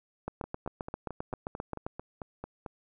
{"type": "two click trains", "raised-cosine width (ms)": 1, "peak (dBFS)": [-20, -24], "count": [13, 11], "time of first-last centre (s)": [[0.28, 1.865], [0.44, 2.662]], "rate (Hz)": [7.57, 4.5], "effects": []}